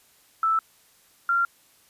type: tone pair in turn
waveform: sine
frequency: 1318.5 / 1381.4 Hz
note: E6 / F6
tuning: 0 / -19 cents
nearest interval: minor second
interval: 81 cents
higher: second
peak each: -19 dBFS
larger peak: neither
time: 0.43-0.59 / 1.29-1.45 s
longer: neither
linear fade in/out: 2 ms
effects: white hiss -59 dBFS RMS until 1.89 s + resampled to 32000 Hz